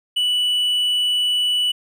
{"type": "tone", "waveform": "triangle", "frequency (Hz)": 2960, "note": "F#7", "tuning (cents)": 0, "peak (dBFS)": -15, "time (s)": [0.16, 1.72], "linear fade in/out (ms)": 10, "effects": []}